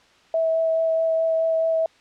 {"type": "tone with vibrato", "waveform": "sine", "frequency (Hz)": 650, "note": "E5", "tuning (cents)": -24, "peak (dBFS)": -18, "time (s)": [0.34, 1.86], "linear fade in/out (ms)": 2, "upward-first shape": "sine", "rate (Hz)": 4.7, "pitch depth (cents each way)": 9, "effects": ["white hiss -55 dBFS RMS until 2 s", "low-pass 4000 Hz 12 dB/octave"]}